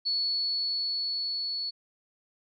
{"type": "tone with level ramp", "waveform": "sine", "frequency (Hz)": 4411, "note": "C#8", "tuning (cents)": -9, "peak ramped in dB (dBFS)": [-25, -30], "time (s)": [0.05, 1.71], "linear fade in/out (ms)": 20, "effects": []}